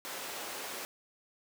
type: high-pass noise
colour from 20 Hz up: pink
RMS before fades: -41 dBFS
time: 0.05-0.85 s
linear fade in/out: 0 ms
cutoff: 420 Hz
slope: 12 dB/octave
effects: none